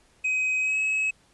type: tone with pitch glide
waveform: triangle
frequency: 2525 to 2568 Hz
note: D#7 to E7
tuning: +25 to -46 cents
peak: -21 dBFS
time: 0.24-1.11 s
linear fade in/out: 10 ms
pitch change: +29 cents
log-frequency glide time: 0.6-0.78 s
effects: pink hiss -61 dBFS RMS until 1.33 s + resampled to 24000 Hz

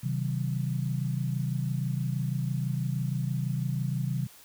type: chord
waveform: sine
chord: C diminished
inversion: none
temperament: just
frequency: 130.81 / 156.98 / 188.37 Hz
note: C3 / Eb3 / Gb3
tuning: 0 / +16 / +31 cents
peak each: -29 / -32 / -35 dBFS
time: 0.03-4.27 s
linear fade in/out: 10 ms
effects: white hiss -53 dBFS RMS until 4.44 s

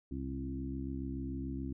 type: harmonic tone with a mistuned harmonic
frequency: 67 Hz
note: C2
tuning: 42 cents sharp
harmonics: 1 / 2 / 3 / 4 / 5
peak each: -41 / -44 / -46 / -40 / -46 dBFS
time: 0.11-1.73 s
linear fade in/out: 5 ms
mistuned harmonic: 2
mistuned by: -16 cents
effects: none

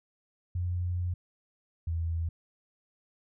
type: tone pair in turn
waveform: sine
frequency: 88.8 / 82.78 Hz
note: F2 / E2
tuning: +29 / +8 cents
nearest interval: minor second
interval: 121 cents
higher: first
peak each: -28 dBFS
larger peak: neither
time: 0.55-1.14 / 1.87-2.29 s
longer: first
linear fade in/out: 5 ms
effects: none

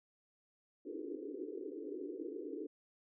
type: band-pass noise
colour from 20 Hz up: pink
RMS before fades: -44 dBFS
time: 0.85-2.67 s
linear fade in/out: 10 ms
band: 280 to 470 Hz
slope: 96 dB/octave
effects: none

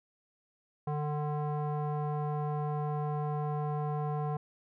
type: tone with low-pass filter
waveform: square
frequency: 149.1 Hz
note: D3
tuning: 27 cents sharp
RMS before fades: -33 dBFS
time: 0.87-4.37 s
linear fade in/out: 5 ms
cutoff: 900 Hz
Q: 3.3
effects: none

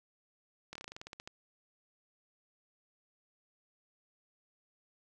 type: slowing click train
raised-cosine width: 0.2 ms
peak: -27 dBFS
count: 13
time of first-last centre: 0.73-1.275 s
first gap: 24 ms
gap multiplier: 1.11
effects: none

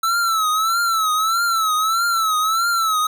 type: tone with vibrato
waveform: square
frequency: 1318.5 Hz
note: E6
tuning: in tune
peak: -17 dBFS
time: 0.03-3.07 s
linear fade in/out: 5 ms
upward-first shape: triangle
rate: 1.6 Hz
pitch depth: 110 cents each way
effects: none

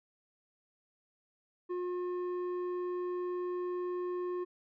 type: tone with low-pass filter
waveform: square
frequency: 358.2 Hz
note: F4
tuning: 44 cents sharp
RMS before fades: -36 dBFS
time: 1.69-4.45 s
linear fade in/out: 20 ms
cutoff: 910 Hz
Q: 1.1
effects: none

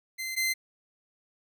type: tone pair in turn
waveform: sawtooth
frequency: 2072 / 2072 Hz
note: C7 / C7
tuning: -17 / -17 cents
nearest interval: unison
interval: 0 cents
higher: neither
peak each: -29 / -22 dBFS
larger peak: second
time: 0.18-0.36 / 0.36-0.54 s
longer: neither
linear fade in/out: 20 ms
effects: none

